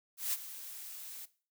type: noise with ADSR envelope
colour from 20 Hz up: blue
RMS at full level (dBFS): -32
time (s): 0.17-1.26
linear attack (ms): 160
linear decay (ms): 32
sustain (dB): -14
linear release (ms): 17
effects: noise-tail reverb RT60 0.4 s tail -18 dB re dry